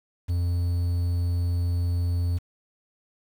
triangle tone with quantisation, 87.31 Hz, F2, in tune, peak -20 dBFS, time 0.28-2.39 s, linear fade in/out 20 ms, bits 8, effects none

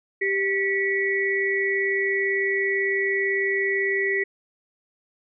sine tone cluster, 392.1 / 1947 / 2221 Hz, G4 / B6 / C#7, 0 / -25 / +3 cents, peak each -25 / -23 / -30 dBFS, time 0.21-4.24 s, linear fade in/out 10 ms, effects none

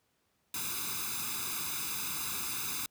white noise with comb filter, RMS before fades -36 dBFS, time 0.54-2.86 s, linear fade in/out 2 ms, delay 0.8 ms, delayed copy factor +0.9, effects pink hiss -75 dBFS RMS until 2.9 s + high-pass 80 Hz 12 dB/octave

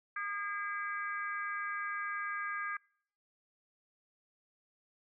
harmonic tone with a mistuned harmonic, 406.5 Hz, G#4, 37 cents flat, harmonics 3 / 4 / 5 / 6, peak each -39 / -38 / -44 / -48 dBFS, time 0.16-2.77 s, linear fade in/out 5 ms, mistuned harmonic 6, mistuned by -95 cents, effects noise-tail reverb RT60 0.6 s tail -26 dB re dry

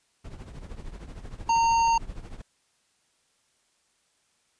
brown noise with tremolo, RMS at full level -36 dBFS, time 0.24-2.42 s, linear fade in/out 10 ms, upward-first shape triangle, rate 13 Hz, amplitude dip 80%
harmonic tone, 919 Hz, A#5, 25 cents flat, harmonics 1 / 3 / 5 / 7, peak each -19 / -34 / -38 / -36 dBFS, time 1.49-1.98 s, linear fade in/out 5 ms
effects white hiss -69 dBFS RMS until 4.59 s + resampled to 22050 Hz

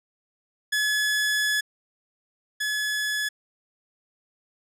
sawtooth tone pair in turn, 1705 / 1705 Hz, G#6 / G#6, +45 / +45 cents, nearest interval unison, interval 0 cents, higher neither, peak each -18 / -21 dBFS, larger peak first, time 0.72-1.61 / 2.6-3.29 s, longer first, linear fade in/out 10 ms, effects low-pass 12000 Hz 12 dB/octave

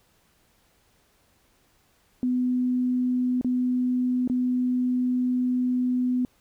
sine tone with dropouts, 250.4 Hz, B3, 24 cents sharp, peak -21 dBFS, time 2.23-6.25 s, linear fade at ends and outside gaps 1 ms, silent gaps 3.412-3.446 / 4.276-4.298 s, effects pink hiss -64 dBFS RMS until 6.4 s

